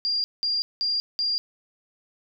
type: tone bursts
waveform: sine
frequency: 4791 Hz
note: D8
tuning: 34 cents sharp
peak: -22 dBFS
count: 4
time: 0.05-1.38 s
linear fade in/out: 0 ms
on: 190 ms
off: 190 ms
effects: none